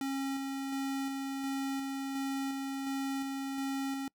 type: tone with tremolo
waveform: square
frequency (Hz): 271.9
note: C#4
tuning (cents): -33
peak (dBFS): -33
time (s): 0.01-4.08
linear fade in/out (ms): 2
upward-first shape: square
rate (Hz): 1.4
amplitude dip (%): 25
effects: noise-tail reverb RT60 0.1 s tail -25 dB re dry